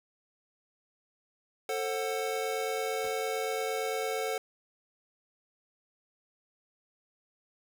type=chord; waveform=square; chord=F# diminished; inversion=first; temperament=just; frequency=444 / 532.8 / 740 Hz; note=A4 / C5 / F#5; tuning=+16 / +31 / 0 cents; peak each=-34 / -37 / -37 dBFS; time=1.69-4.38 s; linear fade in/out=2 ms
type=noise with exponential decay; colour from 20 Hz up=pink; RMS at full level=-43 dBFS; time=3.04-3.17 s; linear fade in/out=5 ms; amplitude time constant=28 ms
effects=none